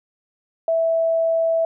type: tone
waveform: sine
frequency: 657 Hz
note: E5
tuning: 6 cents flat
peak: -16 dBFS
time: 0.68-1.65 s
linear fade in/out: 2 ms
effects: none